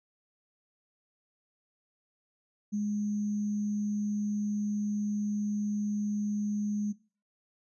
sine tone with sample-and-hold, 207.7 Hz, G#3, in tune, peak -28 dBFS, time 2.72-6.93 s, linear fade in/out 20 ms, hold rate 6300 Hz, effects noise-tail reverb RT60 0.4 s tail -21 dB re dry + resampled to 24000 Hz

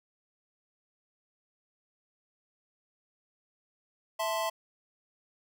square chord, A minor, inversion second, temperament equal, 659.3 / 880 / 1046.5 Hz, E5 / A5 / C6, 0 / 0 / 0 cents, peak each -33 / -36 / -35 dBFS, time 4.19-4.5 s, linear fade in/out 10 ms, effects none

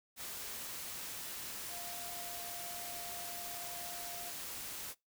sine tone in noise, 698.5 Hz, F5, in tune, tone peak -49 dBFS, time 1.69-4.33 s, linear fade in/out 50 ms, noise white, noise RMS -44 dBFS, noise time 0.16-4.95 s, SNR -8 dB, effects noise-tail reverb RT60 0.2 s tail -23 dB re dry

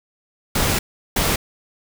pink noise bursts at uneven times, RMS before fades -19 dBFS, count 2, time 0.55-0.79 / 1.16-1.36 s, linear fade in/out 5 ms, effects none

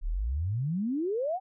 sine exponential sweep, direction up, 32.67 to 786 Hz, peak -27 dBFS, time 0.01-1.4 s, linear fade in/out 50 ms, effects none

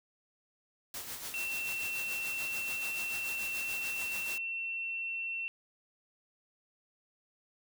white noise with tremolo, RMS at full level -40 dBFS, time 0.94-4.38 s, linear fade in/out 2 ms, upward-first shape sine, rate 6.9 Hz, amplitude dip 50%
sine tone, 2704 Hz, E7, 43 cents sharp, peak -34 dBFS, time 1.34-5.48 s, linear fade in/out 0 ms
effects none

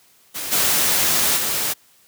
white noise with level steps, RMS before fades -28 / -18 / -22 dBFS, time 0.34-1.74 s, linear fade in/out 20 ms, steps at 0.51 / 1.36 s, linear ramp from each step 20 ms, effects white hiss -55 dBFS RMS until 2.07 s + high-pass 80 Hz 12 dB/octave

